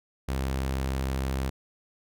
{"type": "tone", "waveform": "sawtooth", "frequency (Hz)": 66.4, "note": "C2", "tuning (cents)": 26, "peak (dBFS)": -23, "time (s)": [0.28, 1.5], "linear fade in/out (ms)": 10, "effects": []}